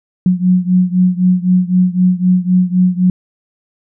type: beating tone pair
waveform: sine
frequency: 180.7 / 184.6 Hz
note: F#3 / F#3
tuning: -41 / -4 cents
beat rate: 3.9 Hz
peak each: -11 / -13 dBFS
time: 0.26-3.1 s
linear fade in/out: 2 ms
effects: none